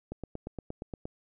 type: click train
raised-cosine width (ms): 2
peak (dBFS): -24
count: 9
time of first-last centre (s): 0.12-1.055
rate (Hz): 8.56
effects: none